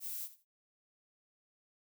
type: noise with echo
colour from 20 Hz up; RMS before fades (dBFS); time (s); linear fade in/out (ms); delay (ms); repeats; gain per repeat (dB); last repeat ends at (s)
violet; -41; 0-0.29; 50; 81; 2; -15; 0.452
effects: none